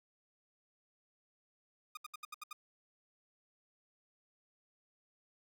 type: tone bursts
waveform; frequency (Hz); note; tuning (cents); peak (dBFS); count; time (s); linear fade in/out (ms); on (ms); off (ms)
sawtooth; 1227; D#6; -25; -39; 7; 1.95-2.53; 5; 22; 71
effects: none